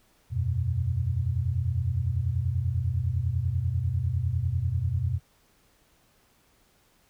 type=chord; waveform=sine; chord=E suspended second; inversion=none; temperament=equal; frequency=82.41 / 92.5 / 123.47 Hz; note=E2 / F#2 / B2; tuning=0 / 0 / 0 cents; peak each=-30 / -28 / -28 dBFS; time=0.3-5.2 s; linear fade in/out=50 ms; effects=pink hiss -64 dBFS RMS until 7.09 s